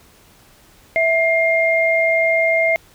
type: tone pair together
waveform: sine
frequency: 656.5 / 2117 Hz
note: E5 / C7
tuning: -7 / +20 cents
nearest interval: octave + minor sixth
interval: 2027 cents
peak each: -16 dBFS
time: 0.96-2.76 s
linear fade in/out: 0 ms
effects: pink hiss -50 dBFS RMS until 2.94 s